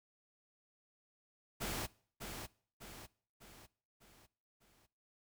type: noise with echo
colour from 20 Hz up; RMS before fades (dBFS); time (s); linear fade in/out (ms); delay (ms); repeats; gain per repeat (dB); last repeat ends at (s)
pink; -40; 1.6-1.87; 20; 600; 5; -6; 4.87
effects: noise-tail reverb RT60 0.5 s tail -22 dB re dry